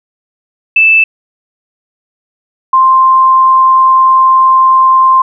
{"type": "tone pair in turn", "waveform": "sine", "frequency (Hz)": [2637, 1048.4], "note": ["E7", "C6"], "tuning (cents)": [0, 3], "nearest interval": "octave + major third", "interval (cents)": 1597, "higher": "first", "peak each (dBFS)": -3, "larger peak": "neither", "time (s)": [[0.76, 1.04], [2.73, 5.22]], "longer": "second", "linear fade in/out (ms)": 5, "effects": []}